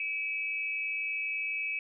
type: tone pair together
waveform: sine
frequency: 2310 / 2578 Hz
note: D7 / E7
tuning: -29 / -39 cents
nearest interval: major second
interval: 190 cents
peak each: -34 / -33 dBFS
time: 0-1.79 s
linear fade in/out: 2 ms
effects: none